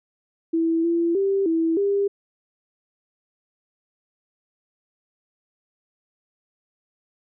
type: tone with pitch steps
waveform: sine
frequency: 328.6 / 337.9 / 392.2 / 327.2 / 400.4 Hz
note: E4 / E4 / G4 / E4 / G4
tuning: -5 / +43 / +1 / -13 / +37 cents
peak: -18 dBFS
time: 0.53-2.08 s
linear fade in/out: 10 ms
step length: 310 ms
effects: none